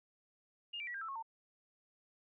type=tone with pitch steps; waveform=sine; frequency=2833 / 2341 / 1935 / 1599.2 / 1321.6 / 1092.3 / 902.7 Hz; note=F7 / D7 / B6 / G6 / E6 / C#6 / A5; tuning=+24 / -6 / -36 / +34 / +4 / -26 / +44 cents; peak=-40 dBFS; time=0.73-1.227 s; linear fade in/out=10 ms; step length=71 ms; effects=none